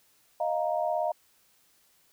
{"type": "chord", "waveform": "sine", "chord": "Eb suspended second", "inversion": "none", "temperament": "just", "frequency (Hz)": [622.3, 700, 933.4], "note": ["Eb5", "F5", "Bb5"], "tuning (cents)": [0, 4, 2], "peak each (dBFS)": [-29, -29, -34], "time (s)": [0.4, 1.12], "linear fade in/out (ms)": 5, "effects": ["white hiss -65 dBFS RMS until 2.12 s"]}